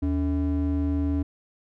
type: ring-modulated tone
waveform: triangle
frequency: 180.8 Hz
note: F#3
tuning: 40 cents flat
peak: -17 dBFS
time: 0.02-1.23 s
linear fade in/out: 10 ms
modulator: 102 Hz
effects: none